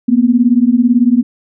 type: beating tone pair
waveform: sine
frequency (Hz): 233.1 / 251.1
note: A#3 / B3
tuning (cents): 0 / +29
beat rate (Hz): 18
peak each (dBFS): -10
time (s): 0.08-1.23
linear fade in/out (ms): 10
effects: none